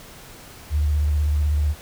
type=tone with vibrato; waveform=sine; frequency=74.4 Hz; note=D2; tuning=23 cents sharp; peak=-17 dBFS; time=0.7-1.75 s; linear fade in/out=50 ms; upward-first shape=sine; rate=16 Hz; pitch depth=46 cents each way; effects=pink hiss -43 dBFS RMS until 1.81 s